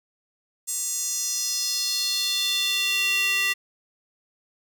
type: tone with high-pass filter sweep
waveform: square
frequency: 392 Hz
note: G4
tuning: in tune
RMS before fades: -25 dBFS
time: 0.67-3.54 s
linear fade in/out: 20 ms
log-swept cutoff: 7700 to 2300 Hz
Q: 3.6
effects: none